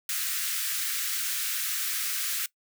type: high-pass noise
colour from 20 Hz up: white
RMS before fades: -30 dBFS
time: 0.09-2.46 s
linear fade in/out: 2 ms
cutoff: 1300 Hz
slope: 48 dB/octave
effects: noise-tail reverb RT60 0.1 s tail -20 dB re dry